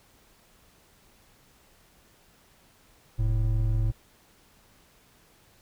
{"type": "tone pair together", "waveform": "triangle", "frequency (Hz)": [43.39, 110], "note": ["F1", "A2"], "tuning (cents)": [-10, 0], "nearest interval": "octave + major third", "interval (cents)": 1610, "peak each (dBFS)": -23, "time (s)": [3.18, 3.92], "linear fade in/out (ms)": 20, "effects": ["pink hiss -60 dBFS RMS until 5.61 s"]}